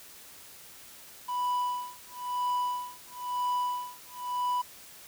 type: tone with tremolo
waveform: triangle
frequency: 987.8 Hz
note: B5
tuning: in tune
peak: -24 dBFS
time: 1.28-4.62 s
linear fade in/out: 10 ms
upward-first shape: sine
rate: 1 Hz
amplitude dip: 100%
effects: white hiss -50 dBFS RMS until 5.07 s